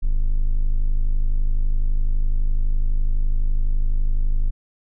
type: tone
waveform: triangle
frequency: 25.96 Hz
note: G#0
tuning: in tune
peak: -13 dBFS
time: 0.02-4.51 s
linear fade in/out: 20 ms
effects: none